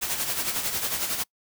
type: noise with tremolo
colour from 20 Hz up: white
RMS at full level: -26 dBFS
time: 0.01-1.24 s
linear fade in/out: 20 ms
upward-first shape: sine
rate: 11 Hz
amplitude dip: 55%
effects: noise-tail reverb RT60 0.1 s tail -26 dB re dry